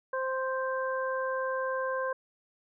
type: harmonic tone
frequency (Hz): 523.3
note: C5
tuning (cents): 0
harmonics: 1 / 2 / 3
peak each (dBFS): -31 / -34 / -36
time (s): 0.13-2.13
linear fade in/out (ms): 5
effects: none